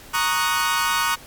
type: chord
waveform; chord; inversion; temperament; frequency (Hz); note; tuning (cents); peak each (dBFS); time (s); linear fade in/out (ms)
sawtooth; D# minor seventh; second; equal; 932.3 / 1108.7 / 1244.5 / 1480; A#5 / C#6 / D#6 / F#6; 0 / 0 / 0 / 0; -21; 0.13-1.16; 20
effects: pink hiss -43 dBFS RMS until 1.26 s + MP3 96 kbps